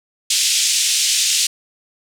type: band-pass noise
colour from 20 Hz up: white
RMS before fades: -17 dBFS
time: 0.3-1.47 s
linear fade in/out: 5 ms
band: 2700 to 8200 Hz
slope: 24 dB/octave
effects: none